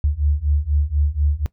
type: beating tone pair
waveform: sine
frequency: 71.3 / 75.4 Hz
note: C#2 / D2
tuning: +49 / +46 cents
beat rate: 4.1 Hz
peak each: -20 / -19 dBFS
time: 0.04-1.46 s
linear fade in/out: 0 ms
effects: noise-tail reverb RT60 0.1 s tail -19 dB re dry